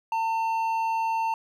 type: tone with hard clipping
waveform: triangle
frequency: 900 Hz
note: A5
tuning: 39 cents sharp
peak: -25 dBFS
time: 0.12-1.34 s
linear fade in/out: 2 ms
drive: 9 dB
effects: none